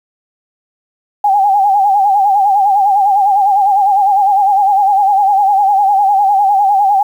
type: tone with vibrato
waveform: sine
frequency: 799 Hz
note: G5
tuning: 33 cents sharp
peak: -7 dBFS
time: 1.24-7.03 s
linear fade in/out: 5 ms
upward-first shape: sine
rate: 9.9 Hz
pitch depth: 80 cents each way
effects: 7-bit